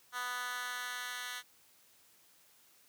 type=tone with high-pass filter sweep; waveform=10% pulse; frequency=247.3 Hz; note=B3; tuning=3 cents sharp; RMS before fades=-40 dBFS; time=0.12-1.43 s; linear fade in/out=50 ms; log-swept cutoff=1300 to 2100 Hz; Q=1.8; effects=white hiss -65 dBFS RMS until 2.88 s + high-pass 80 Hz 12 dB/octave